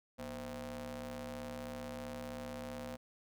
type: ring-modulated tone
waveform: sawtooth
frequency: 138.59 Hz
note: C#3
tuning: in tune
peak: -35 dBFS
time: 0.18-2.97 s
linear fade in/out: 20 ms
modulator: 378 Hz
effects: none